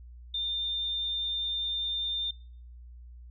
sine tone, 3605 Hz, A7, 41 cents sharp, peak -29 dBFS, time 0.34-2.31 s, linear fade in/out 5 ms, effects noise-tail reverb RT60 0.6 s tail -24 dB re dry + added 60 Hz sine -45 dBFS peak until 3.3 s

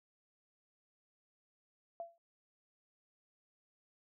sine tone with exponential decay, 678 Hz, E5, 49 cents sharp, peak -37 dBFS, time 2-2.18 s, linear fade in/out 1 ms, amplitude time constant 39 ms, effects none

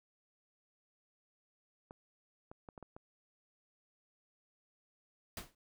clicks, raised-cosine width 1 ms, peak -35 dBFS, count 6, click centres 1.909 / 2.515 / 2.688 / 2.778 / 2.827 / 2.965 s
pink noise with exponential decay, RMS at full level -39 dBFS, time 5.37-5.55 s, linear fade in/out 2 ms, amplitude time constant 37 ms
effects none

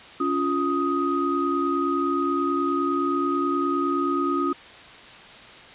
sine tone cluster, 281.8 / 351.3 / 1251 Hz, C#4 / F4 / D#6, +29 / +10 / +9 cents, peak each -25 / -26 / -25 dBFS, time 0.2-4.53 s, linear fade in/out 5 ms, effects white hiss -44 dBFS RMS until 5.74 s + resampled to 8000 Hz

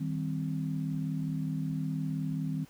sine chord, C minor, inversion first, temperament just, 156.98 / 196.22 / 261.6 Hz, Eb3 / G3 / C4, +16 / +2 / 0 cents, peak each -32 / -38 / -36 dBFS, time 0-2.65 s, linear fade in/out 10 ms, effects pink hiss -59 dBFS RMS until 2.69 s

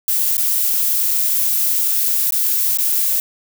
violet noise with dropouts, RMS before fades -17 dBFS, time 0.08-3.2 s, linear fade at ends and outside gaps 1 ms, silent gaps 0.369-0.379 / 2.307-2.323 / 2.773-2.785 s, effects none

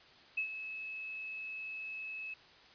sine tone with ADSR envelope, 2590 Hz, E7, 31 cents flat, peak -30 dBFS, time 0.37-2.34 s, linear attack 9 ms, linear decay 94 ms, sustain -10 dB, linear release 5 ms, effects white hiss -59 dBFS RMS until 2.74 s + resampled to 11025 Hz

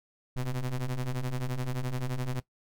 square ring-modulated tone, 62.8 Hz, B1, 30 cents sharp, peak -27 dBFS, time 0.36-2.4 s, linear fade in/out 5 ms, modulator 68.6 Hz, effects noise-tail reverb RT60 0.1 s tail -18 dB re dry

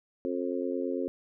harmonic tone, 89 Hz, F2, 33 cents sharp, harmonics 3 / 4 / 5 / 6, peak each -33 / -34 / -35 / -36 dBFS, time 0.25-1.08 s, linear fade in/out 0 ms, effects none

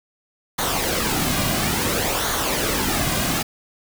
pink noise with flanger, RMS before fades -22 dBFS, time 0.58-3.43 s, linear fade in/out 10 ms, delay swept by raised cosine 0.38 to 2.28 ms, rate 0.58 Hz, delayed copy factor -0.55, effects none

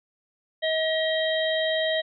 harmonic tone, 636 Hz, D#5, 38 cents sharp, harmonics 1 / 3 / 5 / 6, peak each -24 / -29 / -31 / -32 dBFS, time 0.62-2.02 s, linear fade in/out 20 ms, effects none

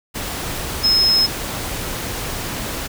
sine tone in noise, 5160 Hz, E8, 38 cents flat, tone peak -12 dBFS, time 0.83-1.27 s, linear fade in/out 20 ms, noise pink, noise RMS -26 dBFS, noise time 0.14-2.88 s, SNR +11 dB, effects none

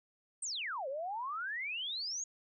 sine exponential two-way sweep, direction down then up, 8870 to 515 to 6820 Hz, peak -36 dBFS, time 0.42-2.24 s, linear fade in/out 5 ms, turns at 0.88 s, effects none

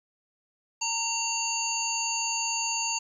harmonic tone with a mistuned harmonic, 919 Hz, A#5, 25 cents flat, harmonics 1 / 3 / 5 / 7 / 8, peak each -33 / -33 / -33 / -33 / -33 dBFS, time 0.81-2.99 s, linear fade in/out 10 ms, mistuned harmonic 8, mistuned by -81 cents, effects 10-bit

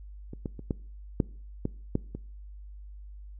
clicks, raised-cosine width 3 ms, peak -26 / -19 / -27 / -15 / -10 / -15 / -12 / -23 dBFS, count 8, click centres 0.334 / 0.458 / 0.593 / 0.708 / 1.202 / 1.654 / 1.954 / 2.15 s, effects noise-tail reverb RT60 0.5 s tail -23 dB re dry + added 50 Hz sine -42 dBFS peak until 3.39 s

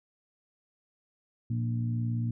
harmonic tone with a mistuned harmonic, 58.27 Hz, A#1, in tune, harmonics 2 / 3 / 4 / 5, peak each -28 / -43 / -35 / -45 dBFS, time 1.5-2.31 s, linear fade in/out 5 ms, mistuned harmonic 5, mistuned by +21 cents, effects none

